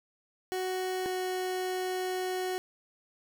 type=tone pair in turn; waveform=30% pulse; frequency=371.2 / 369.3 Hz; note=F#4 / F#4; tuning=+6 / -3 cents; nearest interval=unison; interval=9 cents; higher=first; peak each=-28 dBFS; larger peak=neither; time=0.52-1.06 / 1.06-2.58 s; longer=second; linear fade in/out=0 ms; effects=none